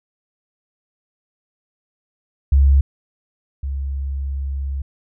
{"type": "tone pair in turn", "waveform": "sine", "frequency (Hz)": [68.8, 68.52], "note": ["C#2", "C#2"], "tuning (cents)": [-12, -19], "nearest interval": "unison", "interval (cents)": 7, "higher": "first", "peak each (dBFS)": [-9, -21], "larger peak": "first", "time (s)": [[2.52, 2.81], [3.63, 4.82]], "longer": "second", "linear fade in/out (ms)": 5, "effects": []}